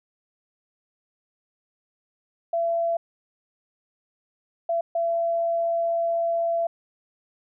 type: tone bursts at uneven times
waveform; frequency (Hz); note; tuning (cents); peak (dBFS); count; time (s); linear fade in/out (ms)
sine; 674; E5; +38; -21; 3; 2.53-2.97 / 4.69-4.81 / 4.95-6.67; 5
effects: none